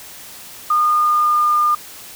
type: tone with pitch glide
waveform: sine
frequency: 1220 to 1208.8 Hz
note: D#6 to D6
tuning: -34 to +50 cents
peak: -12 dBFS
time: 0.7-1.75 s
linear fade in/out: 5 ms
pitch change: -16 cents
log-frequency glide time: 0.87-1.51 s
effects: white hiss -37 dBFS RMS until 2.15 s